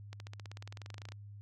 accelerating click train, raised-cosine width 0.2 ms, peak -30 dBFS, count 21, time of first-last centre 0.13-1.12 s, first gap 71 ms, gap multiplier 0.96, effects added 102 Hz sine -47 dBFS peak until 1.41 s

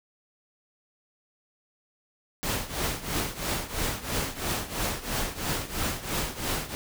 pink noise with tremolo, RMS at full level -27 dBFS, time 2.43-6.75 s, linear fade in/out 0 ms, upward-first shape triangle, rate 3 Hz, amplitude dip 85%, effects none

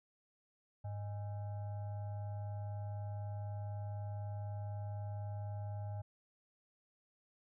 sine tone with frequency modulation, 102 Hz, G#2, 31 cents flat, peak -39 dBFS, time 0.84-6.02 s, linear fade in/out 10 ms, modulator 720 Hz, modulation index 0.39, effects none

